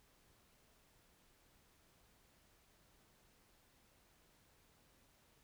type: silence
effects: pink hiss -71 dBFS RMS until 5.43 s